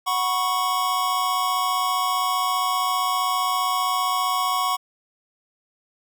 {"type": "chord", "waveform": "square", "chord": "F# suspended fourth", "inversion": "none", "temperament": "equal with one note detuned", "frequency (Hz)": [740, 987.8, 1103], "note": ["F#5", "B5", "C#6"], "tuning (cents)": [0, 0, -9], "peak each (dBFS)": [-28, -29, -23], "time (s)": [0.06, 4.77], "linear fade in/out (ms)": 20, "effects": []}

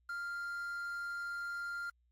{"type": "tone with quantisation", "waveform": "triangle", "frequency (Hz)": 1396.9, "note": "F6", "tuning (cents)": 0, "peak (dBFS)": -36, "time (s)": [0.09, 1.9], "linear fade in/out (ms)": 5, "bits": 10, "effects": ["added 60 Hz sine -70 dBFS peak until 2.11 s", "AAC 48 kbps"]}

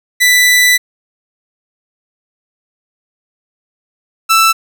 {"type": "tone pair in turn", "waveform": "sawtooth", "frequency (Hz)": [1982, 1325.7], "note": ["B6", "E6"], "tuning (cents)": [6, 9], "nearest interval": "perfect fifth", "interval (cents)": 697, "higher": "first", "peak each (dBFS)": -3, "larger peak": "neither", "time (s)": [[0.2, 0.78], [4.29, 4.53]], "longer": "first", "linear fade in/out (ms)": 20, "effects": []}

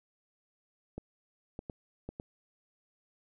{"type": "clicks", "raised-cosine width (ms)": 2, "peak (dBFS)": -26, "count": 5, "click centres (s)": [0.98, 1.591, 1.698, 2.09, 2.199], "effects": []}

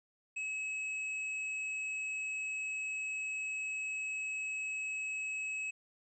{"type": "tone with tanh clipping", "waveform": "sine", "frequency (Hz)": 2572, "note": "E7", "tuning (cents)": -43, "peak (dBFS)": -37, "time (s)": [0.36, 5.71], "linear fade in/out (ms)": 10, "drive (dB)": 8, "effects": ["resampled to 24000 Hz"]}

